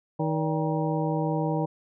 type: harmonic tone with a mistuned harmonic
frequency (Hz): 157.9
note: D#3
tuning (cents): +26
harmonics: 1 / 2 / 3 / 4 / 5 / 6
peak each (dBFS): -27 / -30 / -32 / -33 / -34 / -35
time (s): 0.19-1.66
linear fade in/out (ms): 10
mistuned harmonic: 4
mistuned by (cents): -150
effects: none